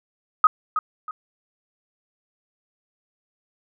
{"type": "tone with echo", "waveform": "sine", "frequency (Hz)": 1259, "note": "D#6", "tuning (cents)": 20, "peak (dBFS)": -9, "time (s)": [0.44, 0.47], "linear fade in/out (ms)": 2, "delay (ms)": 320, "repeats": 2, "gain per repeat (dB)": -10, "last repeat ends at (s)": 1.11, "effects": []}